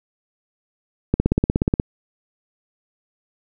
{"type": "click train", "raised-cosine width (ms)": 3, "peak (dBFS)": -3, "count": 12, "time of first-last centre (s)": [1.14, 1.799], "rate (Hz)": 16.7, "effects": []}